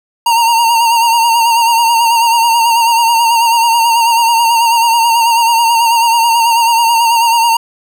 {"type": "tone with vibrato", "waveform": "square", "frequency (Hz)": 926, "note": "A#5", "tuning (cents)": -12, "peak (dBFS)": -8, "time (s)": [0.26, 7.57], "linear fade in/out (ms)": 5, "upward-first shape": "sine", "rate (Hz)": 9.2, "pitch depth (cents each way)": 43, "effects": []}